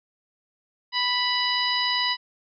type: harmonic tone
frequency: 987.8 Hz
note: B5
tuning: in tune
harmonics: 1 / 2 / 3 / 4 / 5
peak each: -28 / -28 / -28 / -28 / -28 dBFS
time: 0.92-2.17 s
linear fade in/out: 50 ms
effects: none